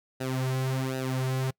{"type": "tone with flanger", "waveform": "sawtooth", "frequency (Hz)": 130.81, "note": "C3", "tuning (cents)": 0, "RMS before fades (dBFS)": -29, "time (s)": [0.2, 1.51], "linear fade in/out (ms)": 10, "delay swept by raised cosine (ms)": [0.9, 4.4], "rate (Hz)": 1.3, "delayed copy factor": -0.85, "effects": ["noise-tail reverb RT60 0.1 s tail -25 dB re dry"]}